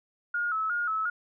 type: tone with vibrato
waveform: sine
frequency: 1361 Hz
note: F6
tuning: 45 cents flat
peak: -26 dBFS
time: 0.34-1.1 s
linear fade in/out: 5 ms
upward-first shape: square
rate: 2.8 Hz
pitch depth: 81 cents each way
effects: none